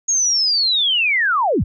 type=linear sweep; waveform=sine; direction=down; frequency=6645 to 33.67 Hz; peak=-14 dBFS; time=0.08-1.64 s; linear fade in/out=10 ms; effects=none